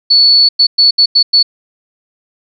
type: tone bursts at uneven times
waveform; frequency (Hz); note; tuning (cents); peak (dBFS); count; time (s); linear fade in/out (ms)
sine; 4435; C#8; 0; -4; 6; 0.1-0.49 / 0.59-0.67 / 0.78-0.91 / 0.98-1.06 / 1.15-1.23 / 1.33-1.43; 10
effects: none